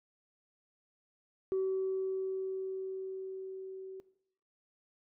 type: tone with level ramp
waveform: sine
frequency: 380.4 Hz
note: F#4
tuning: 48 cents sharp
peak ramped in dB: -27 to -42 dBFS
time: 1.52-4 s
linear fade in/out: 0 ms
effects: noise-tail reverb RT60 0.7 s tail -18 dB re dry + tanh soft clip ceiling -26 dBFS